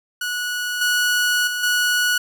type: tone with level steps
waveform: sawtooth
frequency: 1466 Hz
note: F#6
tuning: 16 cents flat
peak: -19 / -13 / -19 / -13 dBFS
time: 0.21-2.18 s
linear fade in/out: 5 ms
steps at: 0.81 / 1.47 / 1.63 s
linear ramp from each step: 5 ms
effects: none